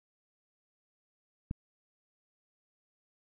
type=click; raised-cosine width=5 ms; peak=-22 dBFS; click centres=1.511 s; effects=none